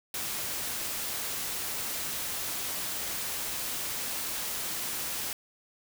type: noise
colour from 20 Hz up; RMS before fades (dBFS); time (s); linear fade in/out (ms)
white; -34; 0.14-5.33; 2
effects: none